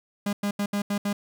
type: tone bursts at uneven times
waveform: 45% pulse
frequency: 203.3 Hz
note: G#3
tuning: 37 cents flat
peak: -24 dBFS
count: 6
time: 0.26-0.33 / 0.43-0.51 / 0.59-0.66 / 0.73-0.82 / 0.9-0.98 / 1.05-1.13 s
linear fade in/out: 5 ms
effects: none